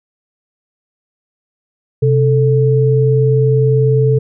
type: tone pair together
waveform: sine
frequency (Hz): 130.81 / 440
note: C3 / A4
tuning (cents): 0 / 0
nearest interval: octave + major sixth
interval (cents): 2100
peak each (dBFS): -10 / -13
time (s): 2.02-4.19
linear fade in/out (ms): 10
effects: none